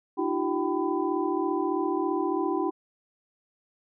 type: tone cluster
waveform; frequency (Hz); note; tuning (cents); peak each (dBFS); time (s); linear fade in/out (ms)
sine; 304.9 / 339.8 / 383 / 773 / 1002; D#4 / F4 / G4 / G5 / B5; -35 / -47 / -40 / -24 / +25; -30 / -29 / -30 / -34 / -33; 0.17-2.71; 20
effects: none